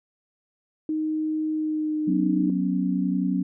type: tone with pitch glide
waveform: sine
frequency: 311.1 to 304.9 Hz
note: D#4 to D#4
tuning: 0 to -35 cents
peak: -23 dBFS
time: 0.89-2.5 s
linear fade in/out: 2 ms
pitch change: -35 cents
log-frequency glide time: 1.53-2.12 s
type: chord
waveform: sine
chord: F# suspended fourth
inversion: none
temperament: equal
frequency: 185 / 246.9 / 277.2 Hz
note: F#3 / B3 / C#4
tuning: 0 / 0 / 0 cents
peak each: -24 / -28 / -26 dBFS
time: 2.07-3.43 s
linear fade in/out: 10 ms
effects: none